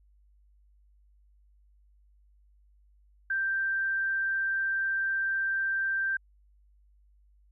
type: tone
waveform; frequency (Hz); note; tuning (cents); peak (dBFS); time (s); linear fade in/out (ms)
sine; 1571; G6; +3; -26; 3.3-6.17; 5
effects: added 50 Hz sine -59 dBFS peak until 7.51 s